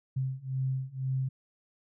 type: beating tone pair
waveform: sine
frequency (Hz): 130.81 / 132.81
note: C3 / C3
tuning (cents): 0 / +26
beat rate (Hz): 2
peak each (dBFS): -33 / -32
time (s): 0.16-1.29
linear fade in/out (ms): 10
effects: none